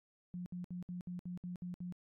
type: tone bursts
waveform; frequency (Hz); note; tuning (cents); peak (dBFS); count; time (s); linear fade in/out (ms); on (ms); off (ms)
sine; 178.1; F3; +34; -40; 9; 0.34-1.924; 0; 120; 63
effects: AAC 64 kbps